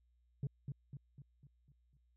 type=tone with echo; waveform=sine; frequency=138.59 Hz; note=C#3; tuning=in tune; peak=-32 dBFS; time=0.43-0.47 s; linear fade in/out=2 ms; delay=250 ms; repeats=6; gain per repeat=-6 dB; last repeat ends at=1.97 s; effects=tanh soft clip ceiling -34 dBFS + added 60 Hz sine -70 dBFS peak until 2.16 s